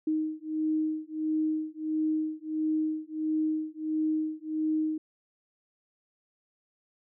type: beating tone pair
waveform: sine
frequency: 311.1 / 312.6 Hz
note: D#4 / D#4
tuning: 0 / +8 cents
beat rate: 1.5 Hz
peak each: -30 dBFS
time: 0.07-4.98 s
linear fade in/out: 5 ms
effects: none